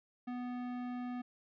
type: tone with tanh clipping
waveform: sine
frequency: 246.9 Hz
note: B3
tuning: in tune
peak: -40 dBFS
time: 0.27-1.22 s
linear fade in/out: 10 ms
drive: 17 dB
effects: none